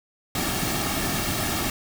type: noise with comb filter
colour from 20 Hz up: pink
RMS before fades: -26 dBFS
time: 0.35-1.7 s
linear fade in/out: 2 ms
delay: 2 ms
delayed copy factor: -0.6
effects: none